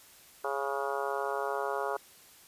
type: harmonic tone with a mistuned harmonic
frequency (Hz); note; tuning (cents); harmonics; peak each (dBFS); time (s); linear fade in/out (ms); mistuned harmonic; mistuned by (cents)
138.59; C#3; 0; 3 / 4 / 5 / 6 / 7 / 8 / 9 / 10; -36 / -37 / -38 / -39 / -39 / -40 / -41 / -41; 0.44-1.97; 5; 10; +49
effects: white hiss -56 dBFS RMS until 2.47 s + resampled to 32000 Hz